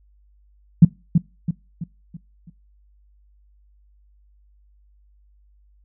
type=tone with echo; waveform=sine; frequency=168.9 Hz; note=E3; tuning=42 cents sharp; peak=-3 dBFS; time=0.82-0.85 s; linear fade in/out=5 ms; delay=330 ms; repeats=5; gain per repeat=-7 dB; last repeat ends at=2.5 s; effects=noise-tail reverb RT60 0.3 s tail -24 dB re dry + added 50 Hz sine -53 dBFS peak until 5.84 s